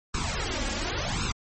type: noise with flanger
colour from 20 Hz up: pink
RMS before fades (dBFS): -29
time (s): 0.14-1.32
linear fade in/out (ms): 5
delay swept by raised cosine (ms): 0.75 to 3.65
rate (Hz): 0.91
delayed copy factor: +0.95
effects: MP3 32 kbps